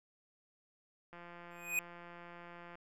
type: click train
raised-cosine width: 0.5 ms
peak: -37 dBFS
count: 282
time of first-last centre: 1.13-2.754 s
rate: 173 Hz
type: tone with exponential growth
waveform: square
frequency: 2489 Hz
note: D#7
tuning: in tune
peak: -29 dBFS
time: 1.51-1.79 s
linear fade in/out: 1 ms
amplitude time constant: 60 ms
effects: none